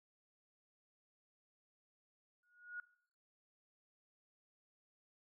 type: tone with exponential growth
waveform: sine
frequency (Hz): 1447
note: F#6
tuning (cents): -39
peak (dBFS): -40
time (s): 2.43-2.8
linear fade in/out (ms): 2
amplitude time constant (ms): 80
effects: noise-tail reverb RT60 0.6 s tail -20 dB re dry